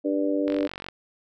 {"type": "harmonic tone", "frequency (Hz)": 98, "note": "G2", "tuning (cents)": 0, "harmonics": [3, 4, 5, 6], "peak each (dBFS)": [-24, -32, -29, -29], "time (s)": [0.04, 0.68], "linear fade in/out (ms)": 20}
{"type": "click train", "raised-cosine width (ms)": 0.3, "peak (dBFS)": -19, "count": 20, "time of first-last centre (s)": [0.48, 0.886], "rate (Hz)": 46.8}
{"effects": []}